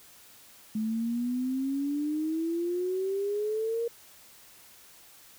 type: exponential sweep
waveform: sine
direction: up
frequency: 214.4 to 471.2 Hz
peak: -27 dBFS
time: 0.75-3.88 s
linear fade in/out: 5 ms
effects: white hiss -54 dBFS RMS until 5.38 s